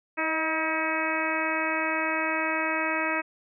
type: harmonic tone with a mistuned harmonic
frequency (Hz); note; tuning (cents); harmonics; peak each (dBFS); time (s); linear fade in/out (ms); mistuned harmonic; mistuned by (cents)
319.3; D#4; +45; 1 / 2 / 3 / 4 / 5 / 6 / 7 / 8; -33 / -33 / -33 / -33 / -33 / -33 / -33 / -33; 0.17-3.22; 20; 2; -27
effects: none